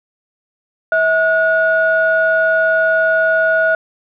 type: tone pair together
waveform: sine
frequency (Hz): 646 / 1451.4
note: E5 / F#6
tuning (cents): -35 / -34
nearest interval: octave + major second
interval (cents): 1401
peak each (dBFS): -13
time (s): 0.92-3.75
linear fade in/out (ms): 2
effects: tanh soft clip ceiling -3 dBFS